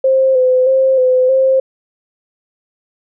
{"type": "tone with vibrato", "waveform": "sine", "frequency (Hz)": 519, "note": "C5", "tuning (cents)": -14, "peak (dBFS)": -8, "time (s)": [0.04, 1.6], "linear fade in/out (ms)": 5, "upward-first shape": "square", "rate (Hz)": 1.6, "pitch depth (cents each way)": 31, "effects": []}